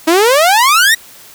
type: exponential sweep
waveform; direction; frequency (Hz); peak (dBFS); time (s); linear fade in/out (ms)
sawtooth; up; 311.1 to 1937; -3; 0.07-0.95; 10
effects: white hiss -38 dBFS RMS until 1.34 s

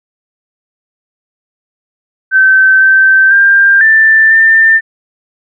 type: tone with pitch steps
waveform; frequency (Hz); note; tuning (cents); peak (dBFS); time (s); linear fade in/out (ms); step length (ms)
sine; 1541 / 1551 / 1593 / 1773 / 1793; G6 / G6 / G6 / A6 / A6; -30 / -19 / +27 / +13 / +32; -3; 2.31-4.81; 50; 500
effects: none

